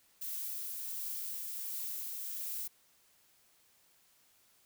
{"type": "noise with tremolo", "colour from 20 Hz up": "violet", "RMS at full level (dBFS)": -39, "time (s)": [0.21, 2.68], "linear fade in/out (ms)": 10, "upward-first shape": "triangle", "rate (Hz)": 1.4, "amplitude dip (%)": 25, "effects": ["white hiss -68 dBFS RMS until 4.65 s"]}